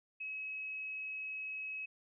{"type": "tone", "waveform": "sine", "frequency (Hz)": 2562, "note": "E7", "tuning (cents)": -50, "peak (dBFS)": -39, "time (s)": [0.2, 1.86], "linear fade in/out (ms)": 10, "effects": []}